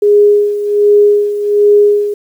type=tone with tremolo; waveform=sine; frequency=412.7 Hz; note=G#4; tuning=11 cents flat; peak=-3 dBFS; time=0.02-2.14 s; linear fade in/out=5 ms; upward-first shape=sine; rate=1.3 Hz; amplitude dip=70%; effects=7-bit